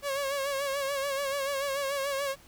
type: tone with vibrato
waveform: sawtooth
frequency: 554.4 Hz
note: C#5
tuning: in tune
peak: -25 dBFS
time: 0.02-2.36 s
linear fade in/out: 50 ms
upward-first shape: sine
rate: 6.9 Hz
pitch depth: 55 cents each way
effects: pink hiss -56 dBFS RMS until 2.47 s